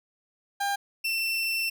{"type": "tone pair in turn", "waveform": "30% pulse", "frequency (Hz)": [801, 2688], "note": ["G5", "E7"], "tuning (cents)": [37, 33], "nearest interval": "octave + major sixth", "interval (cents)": 2096, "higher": "second", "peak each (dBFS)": -23, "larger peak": "neither", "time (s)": [[0.6, 0.76], [1.04, 1.7]], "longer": "second", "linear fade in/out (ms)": 10, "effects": []}